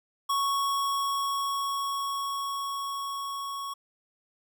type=tone with level ramp; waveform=square; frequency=1108.7 Hz; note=C#6; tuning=in tune; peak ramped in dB=-25 to -34 dBFS; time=0.29-3.74 s; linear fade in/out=10 ms; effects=none